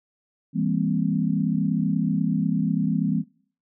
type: chord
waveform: sine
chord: C dominant seventh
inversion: first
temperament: equal with one note detuned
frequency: 164.81 / 201 / 233.1 / 261.6 Hz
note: E3 / G3 / Bb3 / C4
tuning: 0 / +44 / 0 / 0 cents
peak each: -25 / -25 / -28 / -27 dBFS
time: 0.53-3.24 s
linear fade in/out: 50 ms
effects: noise-tail reverb RT60 0.5 s tail -22 dB re dry